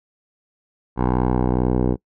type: tone with low-pass filter sweep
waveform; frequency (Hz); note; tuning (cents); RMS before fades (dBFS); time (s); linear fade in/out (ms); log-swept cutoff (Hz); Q
10% pulse; 62.3; B1; +16; -19; 0.96-1.97; 50; 1000 to 520; 1.7
effects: noise-tail reverb RT60 0.1 s tail -24 dB re dry